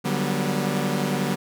sawtooth chord, G major seventh, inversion second, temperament equal with one note detuned, 146.83 / 185 / 196 / 242 Hz, D3 / F#3 / G3 / B3, 0 / 0 / 0 / -35 cents, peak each -24 dBFS, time 0.04-1.36 s, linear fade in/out 20 ms, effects none

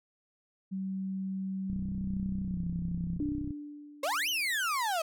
sine tone with pitch glide, 191 to 172.14 Hz, G3 to F3, -45 to -25 cents, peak -32 dBFS, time 0.71-3.19 s, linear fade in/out 20 ms, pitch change -180 cents, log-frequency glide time 2.43-2.64 s
click train, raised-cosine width 5 ms, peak -27 dBFS, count 59, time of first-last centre 1.7-3.507 s, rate 32.1 Hz
sine tone with exponential decay, 293.7 Hz, D4, in tune, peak -28 dBFS, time 3.2-4.68 s, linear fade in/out 2 ms, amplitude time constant 320 ms
35% pulse exponential two-way sweep, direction up then down, 511 to 3136 to 624 Hz, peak -27 dBFS, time 4.03-5.02 s, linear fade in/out 5 ms, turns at 4.29 s
effects none

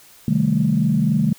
sine chord, A half-diminished seventh, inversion first, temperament equal, 130.81 / 155.56 / 196 / 220 Hz, C3 / Eb3 / G3 / A3, 0 / 0 / 0 / 0 cents, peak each -24 / -19 / -20 / -19 dBFS, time 0.28-1.33 s, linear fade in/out 2 ms, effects tanh soft clip ceiling -5 dBFS + white hiss -48 dBFS RMS until 1.38 s

